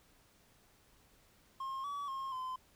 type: tone with pitch steps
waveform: triangle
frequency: 1069 / 1140 / 1072 / 1028 Hz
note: C6 / C#6 / C6 / C6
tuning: +37 / +48 / +42 / -31 cents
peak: -36 dBFS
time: 1.6-2.56 s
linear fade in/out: 5 ms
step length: 240 ms
effects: pink hiss -67 dBFS RMS until 2.75 s